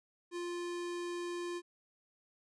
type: tone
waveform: square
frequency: 349.2 Hz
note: F4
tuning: in tune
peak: -38 dBFS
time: 0.31-1.62 s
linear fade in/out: 50 ms
effects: resampled to 22050 Hz